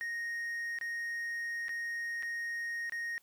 triangle tone with dropouts, 1864.7 Hz, A#6, in tune, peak -33 dBFS, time 0.01-3.18 s, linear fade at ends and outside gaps 0 ms, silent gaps 0.787-0.812 / 1.683-1.692 / 2.225-2.231 / 2.896-2.922 s, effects white hiss -69 dBFS RMS until 3.22 s

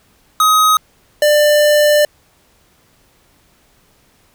square tone pair in turn, 1260 / 594.6 Hz, D#6 / D5, +21 / +21 cents, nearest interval octave + minor second, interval 1300 cents, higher first, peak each -9 dBFS, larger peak neither, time 0.4-0.77 / 1.22-2.05 s, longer second, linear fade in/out 2 ms, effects pink hiss -54 dBFS RMS until 4.34 s

